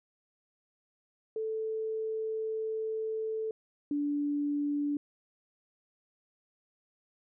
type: tone pair in turn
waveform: sine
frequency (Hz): 439.9 / 290.1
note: A4 / D4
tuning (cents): 0 / -21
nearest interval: perfect fifth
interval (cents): 721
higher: first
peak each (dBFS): -31 / -28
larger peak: second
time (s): 1.36-3.51 / 3.91-4.97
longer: first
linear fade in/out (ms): 2
effects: none